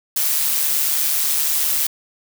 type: noise with amplitude modulation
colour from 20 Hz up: blue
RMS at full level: -17 dBFS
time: 0.16-1.87 s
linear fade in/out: 5 ms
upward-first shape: sine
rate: 148 Hz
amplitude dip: 45%
effects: none